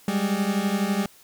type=beating tone pair; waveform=40% pulse; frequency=194.1 / 206.1 Hz; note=G3 / G#3; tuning=-17 / -13 cents; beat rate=12 Hz; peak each=-24 dBFS; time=0.08-1.06 s; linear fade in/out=2 ms; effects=white hiss -53 dBFS RMS until 1.23 s